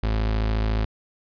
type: tone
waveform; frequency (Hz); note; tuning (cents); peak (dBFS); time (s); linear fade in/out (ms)
35% pulse; 54.1; A1; -29; -19; 0.03-0.85; 5
effects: resampled to 11025 Hz